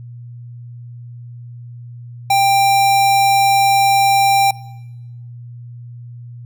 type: tone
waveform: square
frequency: 790 Hz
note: G5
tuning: 13 cents sharp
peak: -11 dBFS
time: 2.3-4.51 s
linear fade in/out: 5 ms
effects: noise-tail reverb RT60 1.0 s tail -22 dB re dry + added 120 Hz sine -31 dBFS peak until 6.45 s